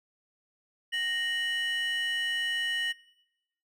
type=tone pair together; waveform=triangle; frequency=1860.9 / 2954 Hz; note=A#6 / F#7; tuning=-3 / -3 cents; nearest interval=minor sixth; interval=800 cents; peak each=-28 dBFS; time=0.92-2.93 s; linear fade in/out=20 ms; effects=noise-tail reverb RT60 0.9 s tail -22 dB re dry + tanh soft clip ceiling -22 dBFS